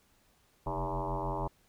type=tone with frequency modulation; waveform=sine; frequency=488.5 Hz; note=B4; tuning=19 cents flat; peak=-31 dBFS; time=0.66-1.48 s; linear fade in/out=10 ms; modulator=89.4 Hz; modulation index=6; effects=pink hiss -68 dBFS RMS until 1.68 s